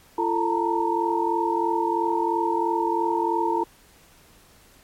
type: tone cluster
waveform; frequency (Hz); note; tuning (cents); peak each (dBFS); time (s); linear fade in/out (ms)
sine; 341.1 / 443.4 / 899 / 942; F4 / A4 / A5 / A#5; -41 / +13 / +37 / +18; -25 / -29 / -25 / -26; 0.18-3.64; 5
effects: pink hiss -54 dBFS RMS until 4.83 s + MP3 64 kbps